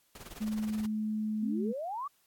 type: noise with tremolo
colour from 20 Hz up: pink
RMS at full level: -45 dBFS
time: 0.15-0.86 s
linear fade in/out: 2 ms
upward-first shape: sine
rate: 19 Hz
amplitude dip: 80%
type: tone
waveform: sine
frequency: 215.1 Hz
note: A3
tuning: 39 cents flat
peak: -30 dBFS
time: 0.4-1.73 s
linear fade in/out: 20 ms
type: exponential sweep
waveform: sine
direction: up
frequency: 233.1 to 1197 Hz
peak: -34 dBFS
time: 1.42-2.08 s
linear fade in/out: 10 ms
effects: white hiss -70 dBFS RMS until 2.26 s + AAC 64 kbps